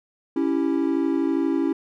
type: chord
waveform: triangle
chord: C# diminished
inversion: none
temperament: equal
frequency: 277.2 / 329.6 / 392 Hz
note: C#4 / E4 / G4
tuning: 0 / 0 / 0 cents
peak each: -21 / -21 / -27 dBFS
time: 0.36-1.73 s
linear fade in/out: 5 ms
effects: none